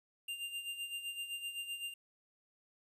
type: tone with tremolo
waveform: square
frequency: 2794 Hz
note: F7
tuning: in tune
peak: -38 dBFS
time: 0.28-1.94 s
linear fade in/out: 5 ms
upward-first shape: sine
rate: 7.8 Hz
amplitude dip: 65%
effects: resampled to 32000 Hz + 12-bit